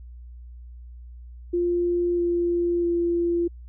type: tone with pitch steps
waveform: sine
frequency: 349.2 / 346.2 / 343.2 Hz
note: F4 / F4 / F4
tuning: 0 / -15 / -30 cents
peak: -20 dBFS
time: 1.53-3.48 s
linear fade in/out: 10 ms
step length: 650 ms
effects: added 60 Hz sine -39 dBFS peak until 3.68 s